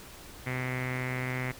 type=tone with low-pass filter; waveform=sawtooth; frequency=127.5 Hz; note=C3; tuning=44 cents flat; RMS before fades=-33 dBFS; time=0.46-1.52 s; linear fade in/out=10 ms; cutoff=2100 Hz; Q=7.1; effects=pink hiss -48 dBFS RMS until 1.59 s